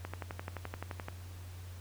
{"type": "click train", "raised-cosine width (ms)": 0.5, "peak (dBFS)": -24, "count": 13, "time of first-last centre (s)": [0.05, 1.084], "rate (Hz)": 11.6, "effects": ["added 90 Hz sine -44 dBFS peak until 1.8 s", "pink hiss -56 dBFS RMS until 1.8 s"]}